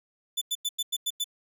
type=tone bursts; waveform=sawtooth; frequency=3500 Hz; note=A7; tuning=10 cents flat; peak=-23 dBFS; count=7; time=0.37-1.243 s; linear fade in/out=10 ms; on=45 ms; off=93 ms; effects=none